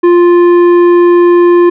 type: tone with tanh clipping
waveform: sine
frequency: 349.2 Hz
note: F4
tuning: in tune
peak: -4 dBFS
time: 0.03-1.7 s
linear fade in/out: 10 ms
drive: 10 dB
effects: none